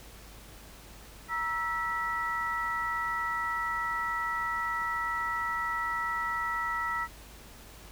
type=tone cluster; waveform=sine; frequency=942 / 1318 / 1946 Hz; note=A#5 / E6 / B6; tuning=+18 / -1 / -26 cents; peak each=-36 / -32 / -33 dBFS; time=1.28-7.08 s; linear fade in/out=50 ms; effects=added 51 Hz sine -51 dBFS peak until 7.91 s + pink hiss -51 dBFS RMS until 7.91 s